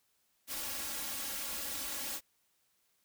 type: noise with comb filter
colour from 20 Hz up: white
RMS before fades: -39 dBFS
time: 0.47-2.21 s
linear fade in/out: 50 ms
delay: 3.6 ms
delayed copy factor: +1
effects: white hiss -75 dBFS RMS until 3.04 s